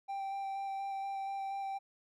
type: tone with vibrato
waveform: triangle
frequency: 784 Hz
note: G5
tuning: in tune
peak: -34 dBFS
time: 0.08-1.79 s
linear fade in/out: 20 ms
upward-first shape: square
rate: 4.2 Hz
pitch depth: 9 cents each way
effects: none